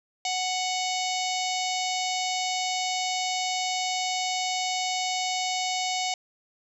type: harmonic tone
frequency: 740 Hz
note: F#5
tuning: in tune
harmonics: 1 / 3 / 4 / 5 / 6 / 7 / 8 / 9 / 10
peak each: -29 / -34 / -35 / -36 / -37 / -37 / -38 / -39 / -39 dBFS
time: 0.25-6.14 s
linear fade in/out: 2 ms
effects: 10-bit